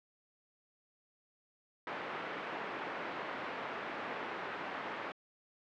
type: band-pass noise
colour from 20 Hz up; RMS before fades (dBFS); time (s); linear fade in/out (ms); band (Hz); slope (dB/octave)
white; -41; 1.87-5.12; 2; 240 to 1700; 12
effects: low-pass 3000 Hz 12 dB/octave